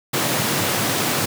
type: high-pass noise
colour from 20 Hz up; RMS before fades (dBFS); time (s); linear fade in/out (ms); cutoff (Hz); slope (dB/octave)
pink; -21; 0.13-1.26; 10; 100; 96
effects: none